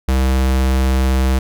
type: tone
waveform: square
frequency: 65.41 Hz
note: C2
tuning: in tune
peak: -13 dBFS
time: 0.08-1.39 s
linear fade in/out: 5 ms
effects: none